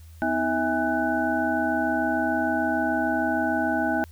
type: tone cluster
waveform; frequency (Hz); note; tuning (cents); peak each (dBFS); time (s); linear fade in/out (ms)
sine; 251 / 317.7 / 650 / 818 / 1496; B3 / D#4 / E5 / G#5 / F#6; +28 / +36 / -24 / -26 / +19; -28; 0.22-4.04; 0
effects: added 81 Hz sine -43 dBFS peak until 4.11 s + white hiss -58 dBFS RMS until 4.11 s